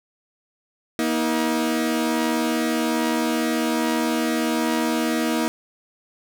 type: tone pair together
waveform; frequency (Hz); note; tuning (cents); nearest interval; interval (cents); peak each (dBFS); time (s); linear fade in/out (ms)
sawtooth; 238.2 / 318; A#3 / D#4; +38 / +38; perfect fourth; 500; -19; 0.99-5.48; 0
effects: none